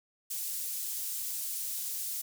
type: high-pass noise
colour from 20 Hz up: pink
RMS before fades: -36 dBFS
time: 0.3-2.22 s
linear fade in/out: 10 ms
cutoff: 8700 Hz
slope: 12 dB/octave
effects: none